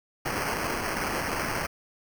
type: noise with sample-and-hold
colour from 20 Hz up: white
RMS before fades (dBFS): -30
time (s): 0.25-1.67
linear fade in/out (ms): 10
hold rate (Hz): 3675
effects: none